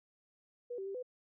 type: tone with pitch steps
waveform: sine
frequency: 485.6 / 386.9 / 392.4 / 501 Hz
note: B4 / G4 / G4 / B4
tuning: -29 / -23 / +2 / +25 cents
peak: -38 dBFS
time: 0.7-1.028 s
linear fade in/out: 10 ms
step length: 82 ms
effects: none